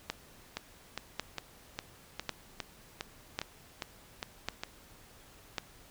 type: two click trains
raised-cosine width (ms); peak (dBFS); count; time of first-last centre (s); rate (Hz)
0.2; -18 / -15; 11 / 6; 0.57-4.635 / 0.1-5.582; 2.46 / 0.912
effects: pink hiss -57 dBFS RMS until 5.9 s